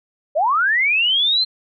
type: linear sweep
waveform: sine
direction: up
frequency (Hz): 554.4 to 4186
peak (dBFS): -14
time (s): 0.35-1.45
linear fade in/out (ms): 20
effects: none